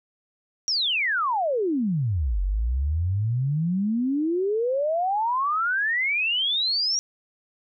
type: exponential two-way sweep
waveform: sine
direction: down then up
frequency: 5760 to 44.86 to 5760 Hz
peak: -21 dBFS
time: 0.68-6.99 s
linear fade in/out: 0 ms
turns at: 2.41 s
effects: none